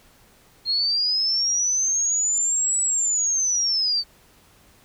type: linear two-way sweep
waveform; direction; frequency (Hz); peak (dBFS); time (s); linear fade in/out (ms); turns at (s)
sine; up then down; 4204 to 7890 to 4516; -19; 0.65-4.04; 50; 2.8
effects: pink hiss -55 dBFS RMS until 4.84 s